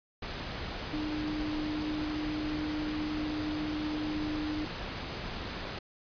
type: tone in noise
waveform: sine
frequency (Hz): 304.2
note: D#4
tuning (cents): -39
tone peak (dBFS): -32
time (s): 0.93-4.65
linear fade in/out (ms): 5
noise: pink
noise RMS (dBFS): -38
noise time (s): 0.22-5.79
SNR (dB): +3
effects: resampled to 11025 Hz